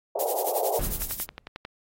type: band-pass noise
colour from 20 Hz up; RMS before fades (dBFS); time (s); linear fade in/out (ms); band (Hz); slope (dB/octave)
white; -28; 0.15-0.8; 10; 420 to 780; 48
type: noise with tremolo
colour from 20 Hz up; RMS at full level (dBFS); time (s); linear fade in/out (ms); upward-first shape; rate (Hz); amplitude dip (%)
violet; -26; 0.19-1.25; 5; triangle; 11; 95
type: noise with exponential decay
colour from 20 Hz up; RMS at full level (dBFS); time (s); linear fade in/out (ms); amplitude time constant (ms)
brown; -27; 0.79-1.48; 2; 150
type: click train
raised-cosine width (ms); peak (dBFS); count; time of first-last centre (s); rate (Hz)
0.3; -20; 8; 1.02-1.651; 11.1
effects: AAC 48 kbps